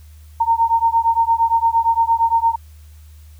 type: beating tone pair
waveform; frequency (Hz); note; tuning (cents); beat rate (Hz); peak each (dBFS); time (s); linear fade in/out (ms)
sine; 913 / 921.7; A#5 / A#5; -36 / -20; 8.7; -16; 0.4-2.56; 10
effects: added 76 Hz sine -39 dBFS peak until 3.39 s + white hiss -55 dBFS RMS until 3.39 s